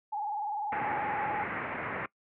sine tone with vibrato, 835 Hz, G#5, 9 cents sharp, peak -31 dBFS, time 0.12-1.44 s, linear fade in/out 10 ms, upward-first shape square, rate 20 Hz, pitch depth 55 cents each way
white low-pass noise, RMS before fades -36 dBFS, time 0.72-2.06 s, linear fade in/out 2 ms, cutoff 2200 Hz, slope 48 dB/octave
effects noise-tail reverb RT60 0.1 s tail -22 dB re dry + high-pass 100 Hz 12 dB/octave

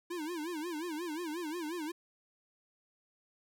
square tone with vibrato, 326.8 Hz, E4, 15 cents flat, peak -37 dBFS, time 0.1-1.92 s, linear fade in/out 10 ms, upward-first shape sine, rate 5.6 Hz, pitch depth 160 cents each way, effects none

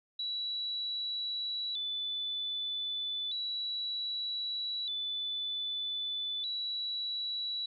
sine tone with vibrato, 3702 Hz, A#7, 13 cents flat, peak -33 dBFS, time 0.19-7.66 s, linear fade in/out 5 ms, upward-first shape square, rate 0.32 Hz, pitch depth 100 cents each way, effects none

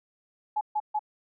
sine tone bursts, 848 Hz, G#5, 36 cents sharp, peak -24 dBFS, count 3, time 0.56-0.993 s, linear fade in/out 10 ms, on 51 ms, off 140 ms, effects none

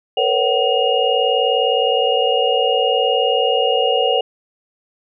sine tone cluster, 455.7 / 495.6 / 555 / 753 / 2852 Hz, A#4 / B4 / C#5 / F#5 / F7, -39 / +6 / +2 / +30 / +36 cents, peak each -20 dBFS, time 0.17-4.21 s, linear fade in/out 5 ms, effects none

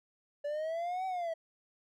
triangle exponential two-way sweep, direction up then down, 575 to 764 to 644 Hz, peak -31 dBFS, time 0.44-1.34 s, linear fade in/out 10 ms, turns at 1.06 s, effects none

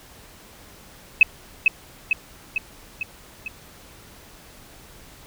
sine tone with echo, 2578 Hz, E7, 39 cents flat, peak -7 dBFS, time 1.21-1.23 s, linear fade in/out 2 ms, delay 450 ms, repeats 5, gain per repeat -4 dB, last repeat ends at 3.48 s, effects pink hiss -47 dBFS RMS until 5.26 s

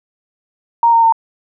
sine tone with pitch steps, 932.3 / 920 / 907.9 Hz, A#5 / A#5 / A#5, 0 / -23 / -46 cents, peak -7 dBFS, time 0.83-1.124 s, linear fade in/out 2 ms, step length 98 ms, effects none

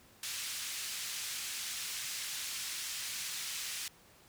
white band-pass noise, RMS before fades -40 dBFS, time 0.23-3.88 s, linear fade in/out 2 ms, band 1900 to 8100 Hz, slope 12 dB/octave, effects pink hiss -61 dBFS RMS until 4.28 s + high-pass 60 Hz 12 dB/octave

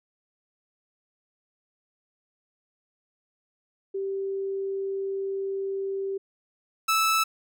sine / sawtooth tone pair in turn, 390 / 1311.8 Hz, G4 / E6, -9 / -9 cents, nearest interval octave + major sixth, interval 2100 cents, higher second, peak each -27 / -17 dBFS, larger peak second, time 3.94-6.18 / 6.88-7.24 s, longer first, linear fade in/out 10 ms, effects none

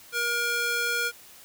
square tone with high-pass filter, 474.5 Hz, A#4, 31 cents sharp, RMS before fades -27 dBFS, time 0.12-1.12 s, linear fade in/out 50 ms, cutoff 1200 Hz, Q 1.2, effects white hiss -50 dBFS RMS until 1.44 s

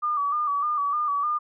sine tone with vibrato, 1174.7 Hz, D6, in tune, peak -22 dBFS, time 0.02-1.39 s, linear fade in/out 20 ms, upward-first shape square, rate 3.3 Hz, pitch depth 51 cents each way, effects none

